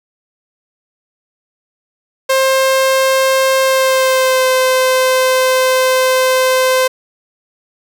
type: tone with pitch glide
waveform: sawtooth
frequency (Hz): 530 to 516.4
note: C5 to C5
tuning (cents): +22 to -23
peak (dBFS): -6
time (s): 2.29-6.88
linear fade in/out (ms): 10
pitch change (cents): -45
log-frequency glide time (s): 3.62-4.47
effects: none